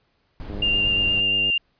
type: noise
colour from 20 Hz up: brown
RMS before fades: -32 dBFS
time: 0.4-1.2 s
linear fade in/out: 0 ms
type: click train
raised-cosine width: 2 ms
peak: -23 dBFS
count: 103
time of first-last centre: 0.5-1.5 s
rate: 102 Hz
type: tone with vibrato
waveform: sine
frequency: 2794 Hz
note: F7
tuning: in tune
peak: -18 dBFS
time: 0.62-1.58 s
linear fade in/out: 5 ms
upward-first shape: sine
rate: 8.5 Hz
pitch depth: 12 cents each way
effects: pink hiss -67 dBFS RMS until 1.79 s + resampled to 11025 Hz